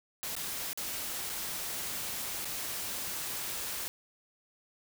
white noise with dropouts, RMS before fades -37 dBFS, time 0.23-3.88 s, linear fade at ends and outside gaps 0 ms, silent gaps 0.353-0.365 / 0.731-0.775 / 1.295-1.299 / 2.446-2.454 s, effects none

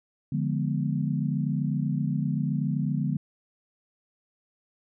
sine chord, D diminished seventh, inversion none, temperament equal, 146.83 / 174.61 / 207.7 / 246.9 Hz, D3 / F3 / Ab3 / Cb4, 0 / 0 / 0 / 0 cents, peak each -27 / -31 / -31 / -32 dBFS, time 0.32-3.17 s, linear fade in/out 5 ms, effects none

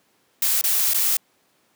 blue noise with dropouts, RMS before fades -20 dBFS, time 0.42-1.17 s, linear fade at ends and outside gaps 2 ms, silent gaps 0.613-0.639 / 0.935-0.944 s, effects pink hiss -63 dBFS RMS until 1.75 s + high-pass 200 Hz 12 dB/octave

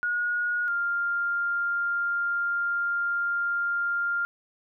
sine tone pair in turn, 1443 / 1398.7 Hz, F#6 / F6, -44 / +2 cents, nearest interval minor second, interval 54 cents, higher first, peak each -24 dBFS, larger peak neither, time 0.03-0.68 / 0.68-4.25 s, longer second, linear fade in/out 0 ms, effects none

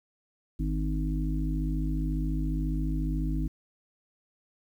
harmonic tone with a mistuned harmonic, 51 Hz, G#1, 31 cents flat, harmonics 1 / 3 / 5 / 6, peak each -28 / -33 / -35 / -36 dBFS, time 0.59-3.48 s, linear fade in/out 10 ms, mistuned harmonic 6, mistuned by +19 cents, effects 10-bit

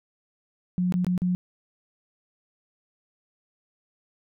sine tone with dropouts, 180 Hz, F#3, 47 cents flat, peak -21 dBFS, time 0.78-1.35 s, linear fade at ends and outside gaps 0 ms, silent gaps 0.923-0.94 / 1.046-1.067 / 1.178-1.219 s, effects none

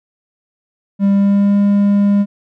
triangle tone with pitch glide, 198.5 to 202.1 Hz, G3 to G#3, +22 to -47 cents, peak -7 dBFS, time 0.99-2.26 s, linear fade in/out 50 ms, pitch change +31 cents, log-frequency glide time 1.11-1.57 s, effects none

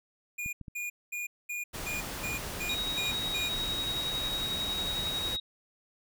square tone bursts, 2435 Hz, D#7, 38 cents flat, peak -34 dBFS, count 9, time 0.38-3.49 s, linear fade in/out 10 ms, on 150 ms, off 220 ms
clicks, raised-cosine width 5 ms, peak -30 dBFS, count 3, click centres 0.461 / 0.613 / 0.682 s
pink noise, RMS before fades -38 dBFS, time 1.73-5.37 s, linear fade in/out 20 ms
sine tone with tremolo, 3795 Hz, A#7, 30 cents sharp, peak -30 dBFS, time 2.69-5.4 s, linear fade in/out 5 ms, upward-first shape square, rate 11 Hz, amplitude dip 25%
effects none

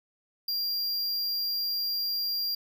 square tone, 4769 Hz, D8, 26 cents sharp, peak -28 dBFS, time 0.48-2.55 s, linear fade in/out 5 ms, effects none

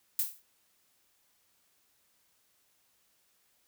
violet noise with exponential decay, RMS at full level -26 dBFS, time 0.19-0.42 s, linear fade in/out 2 ms, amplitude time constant 48 ms, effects white hiss -71 dBFS RMS until 3.67 s

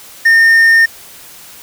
triangle tone, 1822 Hz, A#6, 40 cents flat, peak -3 dBFS, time 0.25-0.86 s, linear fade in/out 10 ms, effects white hiss -36 dBFS RMS until 1.62 s

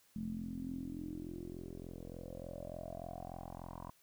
10% pulse tone with low-pass filter sweep, 43.4 Hz, F1, 10 cents flat, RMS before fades -45 dBFS, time 0.16-3.9 s, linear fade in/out 0 ms, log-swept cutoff 210 to 980 Hz, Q 8.4, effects white hiss -69 dBFS RMS until 4.02 s

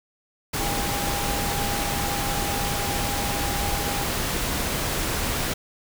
sine tone in noise, 808 Hz, G#5, 48 cents flat, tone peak -31 dBFS, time 0.6-4.04 s, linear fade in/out 10 ms, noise pink, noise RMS -26 dBFS, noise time 0.53-5.54 s, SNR -8 dB, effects none

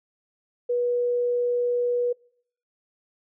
sine tone, 486 Hz, B4, 28 cents flat, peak -21 dBFS, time 0.69-2.13 s, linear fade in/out 10 ms, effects noise-tail reverb RT60 0.6 s tail -25 dB re dry

